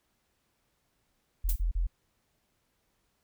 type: tone bursts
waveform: sine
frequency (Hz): 42.39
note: E1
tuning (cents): +49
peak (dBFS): -25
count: 3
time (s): 1.44-1.87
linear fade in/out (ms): 10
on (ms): 120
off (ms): 35
type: noise with exponential decay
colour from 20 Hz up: violet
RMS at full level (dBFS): -30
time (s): 1.49-1.63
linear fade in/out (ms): 2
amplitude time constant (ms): 29
effects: pink hiss -75 dBFS RMS until 3.23 s